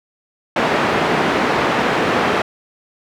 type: band-pass noise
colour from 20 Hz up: pink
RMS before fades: -17 dBFS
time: 0.56-2.42 s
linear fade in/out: 5 ms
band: 240 to 2100 Hz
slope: 12 dB/octave
effects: none